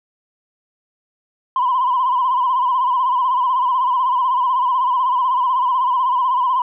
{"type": "tone with vibrato", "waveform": "sine", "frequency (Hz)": 1012, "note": "B5", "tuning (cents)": 42, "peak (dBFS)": -13, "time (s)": [1.56, 6.62], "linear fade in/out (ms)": 2, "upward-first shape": "sine", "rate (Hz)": 16, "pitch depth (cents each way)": 82, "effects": ["tanh soft clip ceiling -10 dBFS"]}